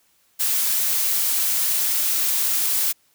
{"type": "noise", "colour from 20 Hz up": "blue", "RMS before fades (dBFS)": -21, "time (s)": [0.39, 2.93], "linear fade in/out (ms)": 20, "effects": ["white hiss -62 dBFS RMS until 3.14 s"]}